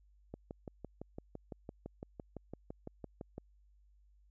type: click train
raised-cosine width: 2 ms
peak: -30 dBFS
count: 19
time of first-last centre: 0.34-3.381 s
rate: 5.92 Hz
effects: added 50 Hz sine -63 dBFS peak until 4.3 s